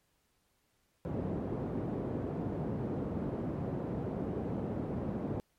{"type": "band-pass noise", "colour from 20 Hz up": "pink", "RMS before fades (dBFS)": -36, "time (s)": [1.05, 5.4], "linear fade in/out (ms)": 0, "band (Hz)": [120, 450], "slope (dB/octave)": 12, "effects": ["pink hiss -75 dBFS RMS until 5.58 s", "MP3 64 kbps"]}